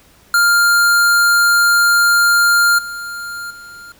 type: tone with level steps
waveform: square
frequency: 1400 Hz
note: F6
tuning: 4 cents sharp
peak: -10 / -25 / -34 dBFS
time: 0.34-3.92 s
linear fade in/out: 2 ms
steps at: 2.78 / 3.5 s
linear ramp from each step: 10 ms
effects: pink hiss -49 dBFS RMS until 3.99 s